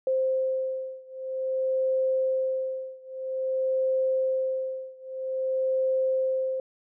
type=beating tone pair; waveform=sine; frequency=523.3 / 523.81 Hz; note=C5 / C5; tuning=0 / +2 cents; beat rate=0.51 Hz; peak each=-27 / -28 dBFS; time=0.07-6.6 s; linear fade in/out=2 ms; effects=none